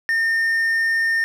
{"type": "tone", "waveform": "triangle", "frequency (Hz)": 1819, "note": "A#6", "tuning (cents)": -43, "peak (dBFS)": -15, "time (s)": [0.09, 1.24], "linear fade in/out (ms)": 0, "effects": []}